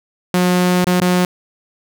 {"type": "tone with dropouts", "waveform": "sawtooth", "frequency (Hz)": 180.1, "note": "F#3", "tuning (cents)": -46, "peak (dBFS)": -8, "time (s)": [0.34, 1.25], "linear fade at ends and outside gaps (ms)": 2, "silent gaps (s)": [[0.844, 0.869], [1.003, 1.015]], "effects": []}